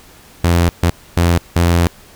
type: tone bursts at uneven times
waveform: sawtooth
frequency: 85.9 Hz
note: F2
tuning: 28 cents flat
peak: -6 dBFS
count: 4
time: 0.44-0.69 / 0.83-0.9 / 1.17-1.38 / 1.56-1.87 s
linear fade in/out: 0 ms
effects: pink hiss -43 dBFS RMS until 2.15 s